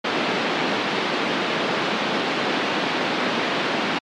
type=band-pass noise; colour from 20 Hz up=pink; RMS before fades=-23 dBFS; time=0.04-3.99 s; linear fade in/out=10 ms; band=200 to 3900 Hz; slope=24 dB/octave; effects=MP3 64 kbps